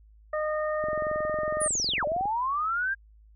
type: harmonic tone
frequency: 613 Hz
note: D#5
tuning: 26 cents flat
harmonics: 1 / 2 / 3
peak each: -27 / -33 / -37 dBFS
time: 0.33-1.68 s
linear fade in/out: 5 ms
type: click train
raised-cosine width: 2 ms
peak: -26 dBFS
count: 32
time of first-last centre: 0.84-2.256 s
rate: 21.9 Hz
type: linear two-way sweep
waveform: sine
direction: down then up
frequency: 10130 to 569 to 1623 Hz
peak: -25 dBFS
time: 1.6-2.95 s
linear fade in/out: 20 ms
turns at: 2.05 s
effects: added 53 Hz sine -52 dBFS peak until 3.35 s